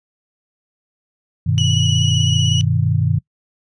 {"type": "chord", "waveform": "sine", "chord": "G augmented", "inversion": "none", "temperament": "equal", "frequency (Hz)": [98, 123.47, 155.56], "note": ["G2", "B2", "D#3"], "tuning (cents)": [0, 0, 0], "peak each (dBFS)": -18, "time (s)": [1.46, 3.19], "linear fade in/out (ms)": 10}
{"type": "tone with vibrato", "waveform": "35% pulse", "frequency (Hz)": 2929, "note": "F#7", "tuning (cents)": -18, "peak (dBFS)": -17, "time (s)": [1.58, 2.61], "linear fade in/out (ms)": 0, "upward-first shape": "sine", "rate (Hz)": 16, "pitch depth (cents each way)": 23}
{"effects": ["noise-tail reverb RT60 0.1 s tail -23 dB re dry", "resampled to 22050 Hz"]}